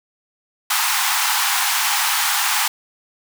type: high-pass noise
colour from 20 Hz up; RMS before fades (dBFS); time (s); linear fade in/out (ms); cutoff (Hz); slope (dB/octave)
pink; -19; 0.7-2.68; 5; 770; 96
effects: none